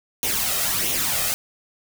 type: noise with flanger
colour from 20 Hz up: white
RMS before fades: -23 dBFS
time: 0.23-1.34 s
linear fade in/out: 0 ms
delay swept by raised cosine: 0.31 to 1.61 ms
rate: 1.5 Hz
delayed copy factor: +0.6
effects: none